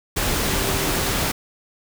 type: tone in noise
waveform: sine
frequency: 390 Hz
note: G4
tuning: 9 cents flat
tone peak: -32 dBFS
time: 0.47-1.12 s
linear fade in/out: 10 ms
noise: pink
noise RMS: -22 dBFS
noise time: 0.16-1.32 s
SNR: -13 dB
effects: none